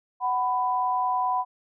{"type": "tone pair together", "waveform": "sine", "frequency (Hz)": [746, 995.8], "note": ["F#5", "B5"], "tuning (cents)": [14, 14], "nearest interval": "perfect fourth", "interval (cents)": 500, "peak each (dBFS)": [-26, -24], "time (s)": [0.2, 1.45], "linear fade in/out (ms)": 50, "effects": []}